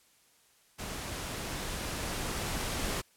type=noise with level ramp; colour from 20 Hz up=pink; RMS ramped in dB=-39 to -33 dBFS; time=0.78-3.02 s; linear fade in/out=20 ms; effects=white hiss -65 dBFS RMS until 3.16 s + low-pass 12000 Hz 12 dB/octave